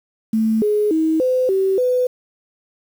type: tone with pitch steps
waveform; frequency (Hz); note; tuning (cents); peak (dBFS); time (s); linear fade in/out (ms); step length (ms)
sine; 221.1 / 419.4 / 318.5 / 510 / 384.3 / 501; A3 / G#4 / D#4 / C5 / G4 / B4; +9 / +17 / +41 / -44 / -34 / +25; -14; 0.33-2.07; 5; 290
effects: 7-bit